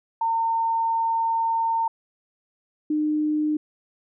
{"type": "tone pair in turn", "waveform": "sine", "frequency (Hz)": [910, 303.7], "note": ["A#5", "D#4"], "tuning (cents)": [-42, -42], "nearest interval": "octave + perfect fifth", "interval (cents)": 1900, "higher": "first", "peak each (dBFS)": -20, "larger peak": "neither", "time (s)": [[0.21, 1.88], [2.9, 3.57]], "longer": "first", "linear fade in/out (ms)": 5, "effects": []}